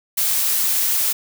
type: noise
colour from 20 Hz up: blue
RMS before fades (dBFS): -19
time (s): 0.17-1.13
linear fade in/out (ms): 10
effects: none